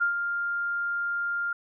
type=tone with ADSR envelope; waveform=sine; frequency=1400 Hz; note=F6; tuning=4 cents sharp; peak=-20 dBFS; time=0-1.53 s; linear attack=21 ms; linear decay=110 ms; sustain=-6 dB; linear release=4 ms; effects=none